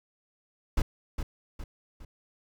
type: noise with echo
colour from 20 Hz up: brown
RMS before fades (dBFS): -23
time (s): 0.77-0.82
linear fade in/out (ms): 5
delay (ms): 410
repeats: 3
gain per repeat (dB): -7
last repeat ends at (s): 2.05
effects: none